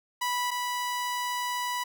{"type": "tone pair in turn", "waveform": "sawtooth", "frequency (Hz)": [984, 984], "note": ["B5", "B5"], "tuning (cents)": [-7, -7], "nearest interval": "unison", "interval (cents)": 0, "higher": "neither", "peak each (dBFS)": [-23, -25], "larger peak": "first", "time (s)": [[0.21, 0.51], [0.51, 1.84]], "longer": "second", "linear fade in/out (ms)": 10, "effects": []}